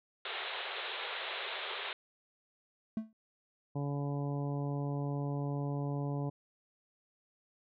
white band-pass noise, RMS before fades -40 dBFS, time 0.25-1.93 s, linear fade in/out 2 ms, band 370 to 3900 Hz, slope 96 dB/octave
triangle tone with exponential decay, 220 Hz, A3, in tune, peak -27 dBFS, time 2.97-3.13 s, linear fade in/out 2 ms, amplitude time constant 33 ms
harmonic tone, 142.4 Hz, C#3, 47 cents sharp, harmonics 1 / 2 / 3 / 4 / 5 / 6 / 7, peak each -34 / -40 / -44 / -46 / -48 / -50 / -51 dBFS, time 3.75-6.3 s, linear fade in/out 10 ms
effects none

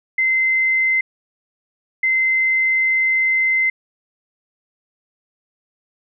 sine tone bursts at uneven times, 2068 Hz, C7, 21 cents flat, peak -14 dBFS, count 2, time 0.18-1.01 / 2.03-3.7 s, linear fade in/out 5 ms, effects none

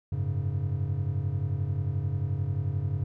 triangle chord, F# suspended second, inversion none, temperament equal, 92.5 / 103.83 / 138.59 Hz, F#2 / G#2 / C#3, 0 / 0 / 0 cents, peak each -29 dBFS, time 0.12-3.04 s, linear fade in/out 5 ms, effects none

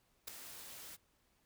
white noise with ADSR envelope, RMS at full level -40 dBFS, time 0.27-0.97 s, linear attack 11 ms, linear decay 4 ms, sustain -11 dB, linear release 26 ms, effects pink hiss -75 dBFS RMS until 1.45 s

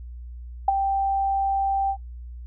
sine tone with ADSR envelope, 784 Hz, G5, in tune, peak -12 dBFS, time 0.68-1.97 s, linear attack 4 ms, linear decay 19 ms, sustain -8 dB, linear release 72 ms, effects noise-tail reverb RT60 0.1 s tail -17 dB re dry + added 60 Hz sine -35 dBFS peak until 2.46 s

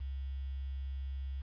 sine tone with quantisation, 67.4 Hz, C#2, 48 cents flat, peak -36 dBFS, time 0-1.42 s, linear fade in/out 10 ms, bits 10, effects resampled to 11025 Hz

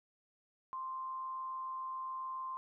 sine tone with amplitude modulation, 1046.5 Hz, C6, in tune, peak -37 dBFS, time 0.73-2.57 s, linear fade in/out 0 ms, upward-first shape sine, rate 147 Hz, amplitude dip 30%, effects none

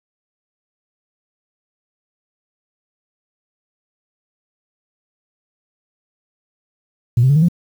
sine tone with pitch steps, 119 / 130.52 / 143.16 / 157.02 / 172.23 Hz, A#2 / C3 / D3 / D#3 / F3, +36 / -4 / -44 / +16 / -24 cents, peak -8 dBFS, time 7.17-7.485 s, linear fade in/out 5 ms, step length 63 ms, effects tanh soft clip ceiling -5 dBFS + 7-bit

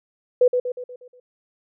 sine tone with echo, 496.6 Hz, B4, 9 cents sharp, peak -11 dBFS, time 0.41-0.48 s, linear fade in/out 5 ms, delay 120 ms, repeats 6, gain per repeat -6 dB, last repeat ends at 1.2 s, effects none

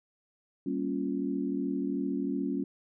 sine chord, G half-diminished seventh, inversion none, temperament equal with one note detuned, 196 / 233.1 / 275.9 / 349.2 Hz, G3 / Bb3 / Db4 / F4, 0 / 0 / -8 / 0 cents, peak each -35 / -37 / -31 / -37 dBFS, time 0.66-2.64 s, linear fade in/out 5 ms, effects none

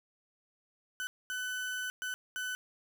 35% pulse tone bursts at uneven times, 1503 Hz, F#6, 27 cents sharp, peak -33 dBFS, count 4, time 1-1.07 / 1.3-1.9 / 2.02-2.14 / 2.36-2.55 s, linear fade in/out 0 ms, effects none

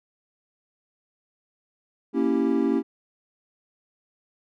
triangle chord, A# diminished seventh, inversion none, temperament equal, 233.1 / 277.2 / 329.6 / 392 Hz, A#3 / C#4 / E4 / G4, 0 / 0 / 0 / 0 cents, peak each -24 / -22 / -24 / -25 dBFS, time 2.13-2.83 s, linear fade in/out 50 ms, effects none

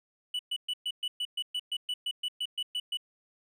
triangle tone bursts, 2960 Hz, F#7, in tune, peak -28 dBFS, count 16, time 0.34-2.972 s, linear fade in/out 5 ms, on 52 ms, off 120 ms, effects none

